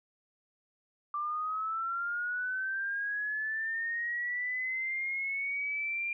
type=linear sweep; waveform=sine; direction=up; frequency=1174 to 2393 Hz; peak=-31 dBFS; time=1.14-6.13 s; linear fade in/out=2 ms; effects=none